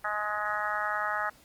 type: harmonic tone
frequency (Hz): 210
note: G#3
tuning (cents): +19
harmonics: 3 / 4 / 5 / 6 / 7 / 8 / 9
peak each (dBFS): -38 / -35 / -40 / -32 / -36 / -36 / -38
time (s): 0.04-1.3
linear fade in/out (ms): 10
effects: pink hiss -58 dBFS RMS until 1.44 s + Opus 24 kbps